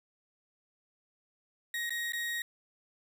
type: tone with dropouts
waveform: 35% pulse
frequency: 1883 Hz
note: A#6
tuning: 17 cents sharp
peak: -31 dBFS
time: 1.74-2.42 s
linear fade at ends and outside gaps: 2 ms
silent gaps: 1.895-1.905 / 2.122-2.133 s
effects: none